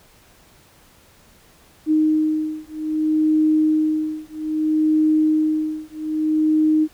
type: beating tone pair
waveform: sine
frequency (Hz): 309.9 / 310.52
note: D#4 / D#4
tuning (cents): -7 / -3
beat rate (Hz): 0.62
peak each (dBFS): -19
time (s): 1.86-6.88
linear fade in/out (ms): 50
effects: pink hiss -52 dBFS RMS until 6.93 s